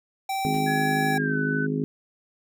square tone, 776 Hz, G5, 18 cents flat, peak -26 dBFS, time 0.29-1.18 s, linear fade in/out 5 ms
harmonic tone, 51.91 Hz, G#1, in tune, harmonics 3 / 4 / 5 / 6 / 7 / 8, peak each -28 / -34 / -27 / -38 / -38 / -31 dBFS, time 0.45-1.84 s, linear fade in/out 0 ms
pink noise with exponential decay, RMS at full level -43 dBFS, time 0.54-0.72 s, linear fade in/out 0 ms, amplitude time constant 38 ms
sine tone with pitch glide, 1685 to 1501.2 Hz, G#6 to F#6, +25 to +25 cents, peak -27 dBFS, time 0.66-1.67 s, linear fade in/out 20 ms, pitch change -200 cents, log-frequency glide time 1.12-1.38 s
effects none

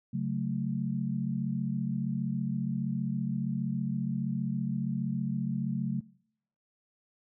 sine chord, F# minor, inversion second, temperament equal, 138.59 / 185 / 220 Hz, C#3 / F#3 / A3, 0 / 0 / 0 cents, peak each -33 / -33 / -34 dBFS, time 0.13-6.01 s, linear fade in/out 10 ms, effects noise-tail reverb RT60 0.7 s tail -23 dB re dry

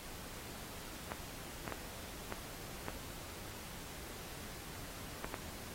clicks, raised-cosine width 0.5 ms, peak -24 dBFS, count 7, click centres 1.119 / 1.678 / 1.723 / 2.324 / 2.884 / 5.245 / 5.342 s, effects pink hiss -49 dBFS RMS until 5.74 s + AAC 48 kbps

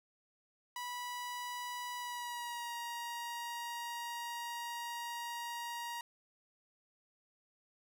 sawtooth tone with pitch glide, 980 to 945 Hz, B5 to A#5, -14 to +23 cents, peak -36 dBFS, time 0.76-6.01 s, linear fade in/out 2 ms, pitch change -63 cents, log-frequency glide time 1.97-2.73 s, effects none

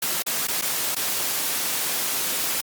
white noise with dropouts, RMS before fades -25 dBFS, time 0.02-2.61 s, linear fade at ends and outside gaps 5 ms, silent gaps 0.225-0.264 / 0.472-0.482 / 0.614-0.621 / 0.949-0.963 s, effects high-pass 150 Hz 12 dB/octave + Opus 48 kbps

